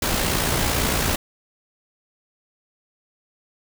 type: noise with amplitude modulation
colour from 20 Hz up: pink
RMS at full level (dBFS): -20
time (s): 0.02-1.16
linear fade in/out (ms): 5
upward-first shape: sine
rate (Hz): 57.9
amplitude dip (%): 40
effects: none